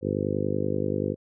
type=harmonic tone; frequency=50.4 Hz; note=G1; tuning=49 cents sharp; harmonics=2 / 3 / 4 / 5 / 6 / 7 / 8 / 9 / 10; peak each=-33 / -33 / -33 / -33 / -33 / -33 / -33 / -33 / -33 dBFS; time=0.01-1.16 s; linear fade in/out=50 ms; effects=none